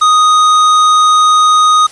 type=tone with tanh clipping; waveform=triangle; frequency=1244.5 Hz; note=D#6; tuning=in tune; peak=-7 dBFS; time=0.01-1.87 s; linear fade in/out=10 ms; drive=18 dB; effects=white hiss -35 dBFS RMS until 1.91 s + resampled to 22050 Hz